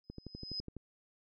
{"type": "tone with exponential growth", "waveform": "sine", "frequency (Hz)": 5050, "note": "D#8", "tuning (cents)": 25, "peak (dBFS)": -35, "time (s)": [0.04, 0.6], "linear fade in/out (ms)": 1, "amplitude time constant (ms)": 120}
{"type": "click train", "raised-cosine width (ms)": 3, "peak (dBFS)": -31, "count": 9, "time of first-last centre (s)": [0.1, 0.767], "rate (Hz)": 12}
{"effects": []}